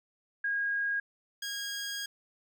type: tone pair in turn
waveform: sine / 15% pulse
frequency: 1634 / 1634 Hz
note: G#6 / G#6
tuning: -29 / -29 cents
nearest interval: unison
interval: 0 cents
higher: neither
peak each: -28 dBFS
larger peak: neither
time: 0.44-1 / 1.42-2.06 s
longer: second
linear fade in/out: 5 ms
effects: none